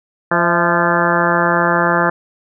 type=harmonic tone with a mistuned harmonic; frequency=172.7 Hz; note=F3; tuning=19 cents flat; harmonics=1 / 2 / 3 / 4 / 5 / 6 / 7 / 8 / 9 / 10; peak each=-21 / -21 / -21 / -21 / -21 / -21 / -21 / -21 / -21 / -21 dBFS; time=0.31-2.1 s; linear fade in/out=5 ms; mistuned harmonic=4; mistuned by=-55 cents; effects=none